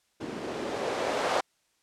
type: noise with low-pass filter sweep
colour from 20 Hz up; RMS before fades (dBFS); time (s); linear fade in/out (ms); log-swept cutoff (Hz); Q
violet; -31; 0.2-1.41; 10; 270 to 680; 1.6
effects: white hiss -71 dBFS RMS until 1.82 s + low-pass 9000 Hz 12 dB/octave